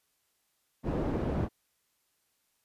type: low-pass noise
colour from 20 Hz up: white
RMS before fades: -31 dBFS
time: 0.83-1.49 s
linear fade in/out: 50 ms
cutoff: 370 Hz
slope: 12 dB/octave
effects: white hiss -75 dBFS RMS until 2.64 s + resampled to 32000 Hz